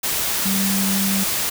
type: tone in noise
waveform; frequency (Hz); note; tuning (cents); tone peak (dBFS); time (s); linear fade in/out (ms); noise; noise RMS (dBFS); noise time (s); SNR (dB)
sine; 194.9; G3; -10; -20; 0.45-1.24; 10; white; -22; 0.03-1.5; -1
effects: none